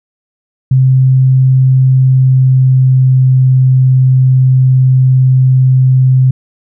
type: tone with pitch glide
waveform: sine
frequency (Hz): 130.81 to 129.83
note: C3 to C3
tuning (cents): 0 to -13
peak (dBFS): -4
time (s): 0.71-6.31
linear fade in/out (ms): 5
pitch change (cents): -13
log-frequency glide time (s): 1.91-3.28
effects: none